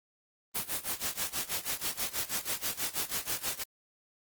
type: noise with tremolo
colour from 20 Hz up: white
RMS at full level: -31 dBFS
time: 0.54-3.64 s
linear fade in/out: 20 ms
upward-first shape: sine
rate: 6.2 Hz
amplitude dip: 90%
effects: Opus 24 kbps